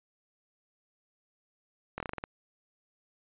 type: slowing click train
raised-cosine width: 0.5 ms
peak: -20 dBFS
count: 8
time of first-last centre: 1.98-2.239 s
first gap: 22 ms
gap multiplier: 1.17
effects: resampled to 8000 Hz